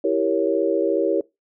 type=chord; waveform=sine; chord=E diminished seventh; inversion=none; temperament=equal; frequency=329.6 / 392 / 466.2 / 554.4 Hz; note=E4 / G4 / Bb4 / Db5; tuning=0 / 0 / 0 / 0 cents; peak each=-23 dBFS; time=0.04-1.21 s; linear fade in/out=5 ms; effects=noise-tail reverb RT60 0.2 s tail -21 dB re dry